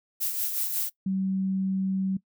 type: noise with tremolo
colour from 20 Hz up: violet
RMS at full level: -27 dBFS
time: 0.2-0.9 s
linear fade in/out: 20 ms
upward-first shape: sine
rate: 5.5 Hz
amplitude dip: 45%
type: tone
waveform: sine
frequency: 191 Hz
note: G3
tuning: 45 cents flat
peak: -24 dBFS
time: 1.06-2.17 s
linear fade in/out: 5 ms
effects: noise-tail reverb RT60 0.1 s tail -20 dB re dry